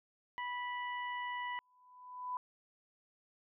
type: harmonic tone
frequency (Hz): 983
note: B5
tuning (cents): -8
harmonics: 1 / 2 / 3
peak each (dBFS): -39 / -42 / -51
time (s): 0.38-1.59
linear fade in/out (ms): 0
type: tone with exponential growth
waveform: sine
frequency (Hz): 997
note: B5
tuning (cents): +16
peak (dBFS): -34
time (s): 1.58-2.37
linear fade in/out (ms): 1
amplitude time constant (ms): 170
effects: none